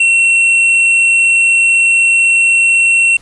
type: tone with hard clipping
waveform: triangle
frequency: 2718 Hz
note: F7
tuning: 48 cents flat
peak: -8 dBFS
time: 0-3.17 s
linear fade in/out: 5 ms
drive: 8 dB
effects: pink hiss -44 dBFS RMS until 3.21 s + resampled to 24000 Hz